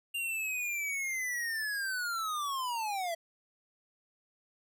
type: linear sweep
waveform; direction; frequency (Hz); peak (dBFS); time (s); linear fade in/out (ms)
square; down; 2800 to 652; -33; 0.14-3.15; 10
effects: none